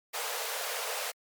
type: high-pass noise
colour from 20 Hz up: pink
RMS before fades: -35 dBFS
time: 0.13-1.12 s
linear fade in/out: 20 ms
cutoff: 440 Hz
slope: 96 dB/octave
effects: Opus 48 kbps